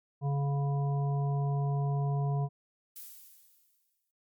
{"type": "harmonic tone", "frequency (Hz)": 140.9, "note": "C#3", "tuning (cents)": 29, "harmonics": [1, 3, 5, 7], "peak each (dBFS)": [-27, -41, -40, -44], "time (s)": [0.21, 2.49], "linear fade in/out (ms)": 50}
{"type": "noise with exponential decay", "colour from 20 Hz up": "violet", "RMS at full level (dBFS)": -43, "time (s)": [2.96, 4.11], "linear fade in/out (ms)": 1, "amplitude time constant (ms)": 250}
{"effects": ["MP3 96 kbps"]}